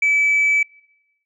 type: tone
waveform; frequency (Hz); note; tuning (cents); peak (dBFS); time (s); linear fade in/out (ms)
sine; 2301; D7; -36; -12; 0.02-0.63; 5
effects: noise-tail reverb RT60 0.9 s tail -25 dB re dry + tanh soft clip ceiling -11 dBFS